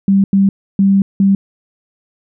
sine tone bursts at uneven times, 196 Hz, G3, in tune, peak -7 dBFS, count 4, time 0.08-0.24 / 0.33-0.49 / 0.79-1.02 / 1.2-1.35 s, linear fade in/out 2 ms, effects none

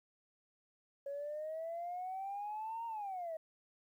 sine exponential two-way sweep, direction up then down, 554.4 to 932.3 to 627 Hz, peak -38 dBFS, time 1.06-3.37 s, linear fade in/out 5 ms, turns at 2.86 s, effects tanh soft clip ceiling -35 dBFS + 12-bit

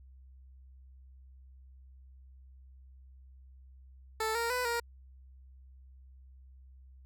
15% pulse tone with pitch steps, 440.1 / 465.1 / 499 / 470.3 Hz, A4 / A#4 / B4 / A#4, 0 / -4 / +18 / +15 cents, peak -24 dBFS, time 4.2-4.8 s, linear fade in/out 5 ms, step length 150 ms, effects added 65 Hz sine -52 dBFS peak until 7.05 s

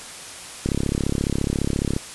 click train, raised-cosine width 3 ms, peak -9 dBFS, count 46, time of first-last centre 0.66-1.964 s, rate 34.5 Hz, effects white hiss -37 dBFS RMS until 2.14 s + resampled to 24000 Hz

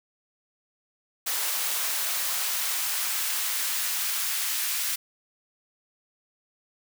white noise with high-pass filter sweep, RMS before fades -28 dBFS, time 1.26-4.96 s, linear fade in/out 10 ms, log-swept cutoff 680 to 1500 Hz, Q 0.78, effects none

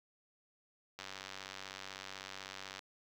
click train, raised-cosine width 0.2 ms, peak -27 dBFS, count 174, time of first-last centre 0.99-2.792 s, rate 96 Hz, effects high-pass 60 Hz 12 dB/octave + 9-bit

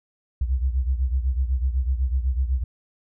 sine beating tone pair, 62.7 / 70.7 Hz, B1 / C#2, +27 / +35 cents, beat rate 8 Hz, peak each -21 / -26 dBFS, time 0.41-2.64 s, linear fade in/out 5 ms, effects none

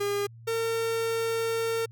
45% pulse tone pair in turn, 405.6 / 455.3 Hz, G#4 / A#4, -41 / -41 cents, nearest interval major second, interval 200 cents, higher second, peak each -26 dBFS, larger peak neither, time 0-0.27 / 0.47-1.86 s, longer second, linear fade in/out 10 ms, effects added 115 Hz sine -45 dBFS peak until 1.91 s

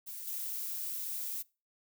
violet noise with level steps, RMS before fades -43 / -38 dBFS, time 0.06-1.43 s, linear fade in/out 20 ms, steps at 0.27 s, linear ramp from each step 5 ms, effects noise-tail reverb RT60 0.3 s tail -23 dB re dry

